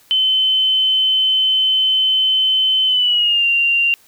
sine tone with pitch glide, 3060 to 2774 Hz, G7 to F7, -42 to -12 cents, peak -12 dBFS, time 0.11-3.94 s, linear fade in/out 0 ms, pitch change -170 cents, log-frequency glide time 2.86-3.46 s, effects white hiss -51 dBFS RMS until 4.07 s

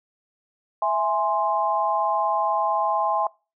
sine chord, E augmented, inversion none, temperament equal, 659.3 / 830.6 / 1046.5 Hz, E5 / G#5 / B#5, 0 / 0 / 0 cents, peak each -25 / -23 / -24 dBFS, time 0.82-3.27 s, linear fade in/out 2 ms, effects noise-tail reverb RT60 0.3 s tail -23 dB re dry

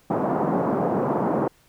pink band-pass noise, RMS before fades -23 dBFS, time 0.1-1.48 s, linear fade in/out 5 ms, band 170 to 1000 Hz, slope 24 dB/octave, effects pink hiss -59 dBFS RMS until 1.68 s

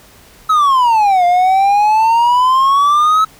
triangle exponential two-way sweep, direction down then up, 1300 to 698.5 to 1300 Hz, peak -6 dBFS, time 0.49-3.25 s, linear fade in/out 10 ms, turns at 1.25 s, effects pink hiss -43 dBFS RMS until 3.39 s

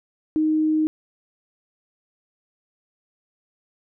sine tone, 311.1 Hz, D#4, in tune, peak -17 dBFS, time 0.36-0.87 s, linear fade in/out 0 ms, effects none

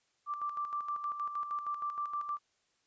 sine tone with tremolo, 1174.7 Hz, D6, in tune, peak -32 dBFS, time 0.26-2.39 s, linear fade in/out 50 ms, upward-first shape square, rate 6.4 Hz, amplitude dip 55%, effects white hiss -75 dBFS RMS until 2.86 s + resampled to 16000 Hz

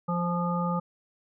harmonic tone with a mistuned harmonic, 174.61 Hz, F3, in tune, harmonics 1 / 3 / 5 / 7, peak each -27 / -34 / -34 / -32 dBFS, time 0.08-0.8 s, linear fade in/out 10 ms, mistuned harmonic 5, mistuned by -23 cents, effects none

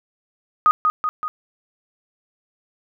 sine tone with echo, 1244.5 Hz, D#6, in tune, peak -10 dBFS, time 0.66-0.71 s, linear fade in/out 0 ms, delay 190 ms, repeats 3, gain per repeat -4 dB, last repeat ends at 1.28 s, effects none

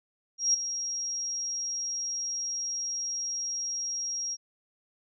sine tone with ADSR envelope, 5620 Hz, F8, 10 cents sharp, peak -19 dBFS, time 0.38-4.37 s, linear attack 160 ms, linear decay 8 ms, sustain -11 dB, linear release 41 ms, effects none

